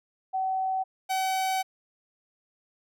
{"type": "tone pair in turn", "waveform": ["sine", "45% pulse"], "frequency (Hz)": [759, 759], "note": ["F#5", "F#5"], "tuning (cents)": [44, 44], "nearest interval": "unison", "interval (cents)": 0, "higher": "neither", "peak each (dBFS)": -25, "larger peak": "neither", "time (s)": [[0.33, 0.84], [1.09, 1.63]], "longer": "second", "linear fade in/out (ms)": 20, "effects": []}